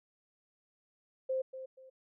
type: tone with echo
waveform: sine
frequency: 523.3 Hz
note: C5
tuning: in tune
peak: -30 dBFS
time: 1.29-1.42 s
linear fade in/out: 10 ms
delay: 240 ms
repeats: 2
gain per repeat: -11 dB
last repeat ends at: 1.9 s
effects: none